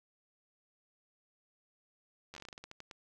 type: slowing click train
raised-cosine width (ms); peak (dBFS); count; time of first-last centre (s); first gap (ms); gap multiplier
0.2; -30; 14; 2.34-2.912; 11; 1.21
effects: none